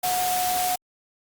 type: tone in noise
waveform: sine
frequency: 729 Hz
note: F#5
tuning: 26 cents flat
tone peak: -23 dBFS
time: 0.03-0.76 s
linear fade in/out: 10 ms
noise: white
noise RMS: -28 dBFS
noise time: 0.03-0.76 s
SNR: +2 dB
effects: Opus 48 kbps